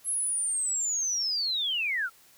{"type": "linear sweep", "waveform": "sine", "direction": "down", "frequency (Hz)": [10980, 1302], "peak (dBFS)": -26, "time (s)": [0.04, 2.1], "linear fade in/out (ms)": 50, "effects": ["white hiss -58 dBFS RMS until 2.37 s"]}